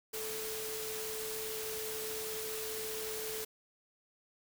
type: tone in noise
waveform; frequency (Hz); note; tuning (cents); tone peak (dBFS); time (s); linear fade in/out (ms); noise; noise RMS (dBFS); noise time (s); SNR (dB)
sine; 437.2; A4; -11; -41; 0.13-3.45; 10; white; -41; 0.13-3.45; -3
effects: none